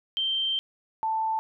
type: tone pair in turn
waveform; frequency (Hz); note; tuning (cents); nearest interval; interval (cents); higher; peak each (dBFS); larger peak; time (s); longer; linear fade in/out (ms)
sine; 3136 / 883.8; G7 / A5; 0 / +7; octave + minor seventh; 2193; first; -24; neither; 0.17-0.59 / 1.03-1.39; first; 0
effects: none